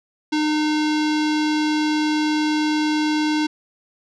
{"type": "tone with low-pass filter", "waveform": "square", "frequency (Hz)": 304.8, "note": "D#4", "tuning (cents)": -36, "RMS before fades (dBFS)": -20, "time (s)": [0.32, 3.47], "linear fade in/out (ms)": 10, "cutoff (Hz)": 4700, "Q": 1.8, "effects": []}